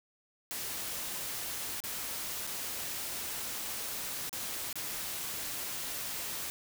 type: noise with dropouts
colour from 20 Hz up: white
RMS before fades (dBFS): -38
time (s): 0.51-6.5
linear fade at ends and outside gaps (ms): 0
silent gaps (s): 1.804-1.838 / 2.468-2.473 / 4.294-4.329 / 4.728-4.756
effects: none